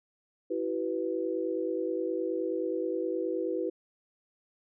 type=chord; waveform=sine; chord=E suspended second; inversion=none; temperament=equal with one note detuned; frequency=329.6 / 379.1 / 493.9 Hz; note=E4 / F#4 / B4; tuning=0 / +42 / 0 cents; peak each=-33 dBFS; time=0.5-3.7 s; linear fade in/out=10 ms; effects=none